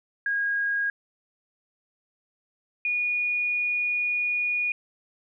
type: tone pair in turn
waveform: sine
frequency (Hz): 1635 / 2450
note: G#6 / D#7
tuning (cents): -28 / -27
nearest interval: perfect fifth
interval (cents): 701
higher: second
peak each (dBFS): -23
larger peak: neither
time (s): 0.26-0.9 / 2.85-4.72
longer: second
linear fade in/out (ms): 2
effects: none